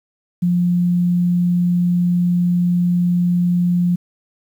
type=tone; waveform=sine; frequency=176.2 Hz; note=F3; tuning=16 cents sharp; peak=-13 dBFS; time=0.42-3.96 s; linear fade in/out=10 ms; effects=8-bit